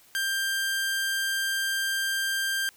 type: tone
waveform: sawtooth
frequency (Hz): 1585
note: G6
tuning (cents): +19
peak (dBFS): -22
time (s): 0.15-2.69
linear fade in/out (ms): 0
effects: white hiss -57 dBFS RMS until 2.76 s